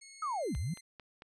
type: tone with pitch glide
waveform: 5% pulse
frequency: 2180 to 2074 Hz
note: C#7 to C7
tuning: -29 to -16 cents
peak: -39 dBFS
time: 0.01-0.81 s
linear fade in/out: 10 ms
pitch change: -87 cents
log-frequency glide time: 0.37-0.45 s
type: linear two-way sweep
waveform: sine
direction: down then up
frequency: 1318.5 to 54.3 to 185.4 Hz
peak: -32 dBFS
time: 0.22-0.74 s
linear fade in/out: 5 ms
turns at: 0.57 s
type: click train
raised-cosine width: 0.3 ms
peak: -33 dBFS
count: 4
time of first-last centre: 0.55-1.221 s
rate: 4.47 Hz
effects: resampled to 22050 Hz